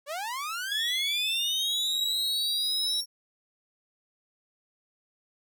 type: linear sweep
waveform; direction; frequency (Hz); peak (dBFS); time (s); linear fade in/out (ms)
sawtooth; up; 543 to 5588; -28; 0.06-3.06; 50
type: tone with pitch glide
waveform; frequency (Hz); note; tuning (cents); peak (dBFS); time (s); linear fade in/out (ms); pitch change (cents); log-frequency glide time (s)
sine; 3371 to 3850; G#7 to B7; +25 to -45; -27; 0.71-3.01; 10; +230; 0.98-1.78
effects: none